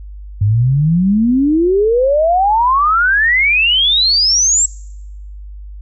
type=exponential sweep; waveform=sine; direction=up; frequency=98 to 7690 Hz; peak=-9 dBFS; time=0.41-4.66 s; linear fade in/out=5 ms; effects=noise-tail reverb RT60 0.9 s tail -25 dB re dry + added 50 Hz sine -28 dBFS peak until 5.81 s